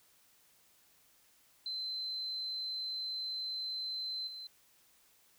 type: tone with level steps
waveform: sine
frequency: 4075 Hz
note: C8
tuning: 47 cents flat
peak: -36 / -43 dBFS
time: 1.66-4.47 s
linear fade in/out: 2 ms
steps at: 4.27 s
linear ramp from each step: 5 ms
effects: white hiss -67 dBFS RMS until 5.38 s